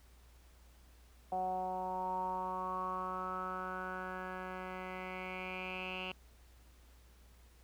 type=tone with low-pass filter sweep; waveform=10% pulse; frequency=185 Hz; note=F#3; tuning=in tune; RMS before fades=-40 dBFS; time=1.32-6.12 s; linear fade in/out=2 ms; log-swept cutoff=730 to 2800 Hz; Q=7.5; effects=added 60 Hz sine -59 dBFS peak until 7.63 s + pink hiss -67 dBFS RMS until 7.63 s